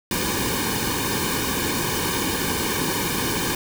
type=noise with comb filter; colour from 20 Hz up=pink; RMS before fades=-24 dBFS; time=0.11-3.55 s; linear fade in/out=2 ms; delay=1.5 ms; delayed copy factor=-0.9; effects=none